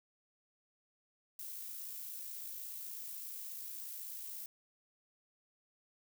violet noise with amplitude modulation, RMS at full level -44 dBFS, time 1.39-4.46 s, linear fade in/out 2 ms, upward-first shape sine, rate 56.5 Hz, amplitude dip 30%, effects none

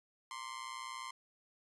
sawtooth tone with amplitude modulation, 1046.5 Hz, C6, in tune, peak -35 dBFS, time 0.31-1.11 s, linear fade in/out 2 ms, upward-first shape sine, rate 120 Hz, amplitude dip 85%, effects resampled to 24000 Hz

